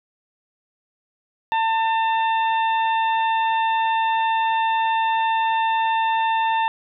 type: harmonic tone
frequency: 897 Hz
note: A5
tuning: 33 cents sharp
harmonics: 1 / 2 / 3 / 4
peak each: -18 / -28 / -31 / -34 dBFS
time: 1.52-6.68 s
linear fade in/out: 0 ms
effects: none